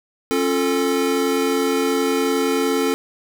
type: chord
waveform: square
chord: Db augmented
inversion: none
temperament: equal with one note detuned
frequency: 271.9 / 349.2 / 440 Hz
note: Db4 / F4 / A4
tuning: -33 / 0 / 0 cents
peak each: -22 / -26 / -21 dBFS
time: 0.31-2.94 s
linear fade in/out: 0 ms
effects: none